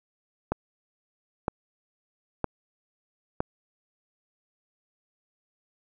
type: click train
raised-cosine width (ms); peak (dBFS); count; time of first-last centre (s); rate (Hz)
1; -11; 4; 0.52-3.405; 1.04
effects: none